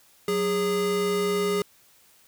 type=tone pair together; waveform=square; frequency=185 / 410.5 Hz; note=F#3 / G#4; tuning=0 / -20 cents; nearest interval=octave + major second; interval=1380 cents; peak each=-31 / -24 dBFS; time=0.28-1.62 s; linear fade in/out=2 ms; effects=white hiss -58 dBFS RMS until 2.27 s